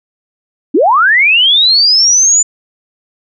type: linear sweep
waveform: sine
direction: up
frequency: 246.9 to 7080 Hz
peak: -5 dBFS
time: 0.74-2.43 s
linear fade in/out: 10 ms
effects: none